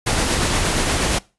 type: noise with tremolo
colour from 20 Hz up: pink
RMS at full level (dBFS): -18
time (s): 0.06-1.19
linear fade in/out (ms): 10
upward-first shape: sine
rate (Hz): 8.5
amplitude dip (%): 25
effects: noise-tail reverb RT60 0.3 s tail -22 dB re dry + resampled to 24000 Hz